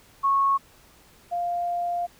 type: tone pair in turn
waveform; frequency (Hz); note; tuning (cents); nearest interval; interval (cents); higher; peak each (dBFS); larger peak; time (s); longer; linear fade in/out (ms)
sine; 1100 / 698.8; C#6 / F5; -14 / +1; minor sixth; 785; first; -18 / -24; first; 0.23-0.58 / 1.31-2.07; second; 20
effects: pink hiss -55 dBFS RMS until 2.19 s